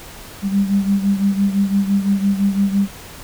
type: beating tone pair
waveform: sine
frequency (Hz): 197 / 202.9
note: G3 / G#3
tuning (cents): +9 / -40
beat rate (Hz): 5.9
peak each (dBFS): -15 / -20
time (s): 0.42-2.89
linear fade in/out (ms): 50
effects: pink hiss -37 dBFS RMS until 3.23 s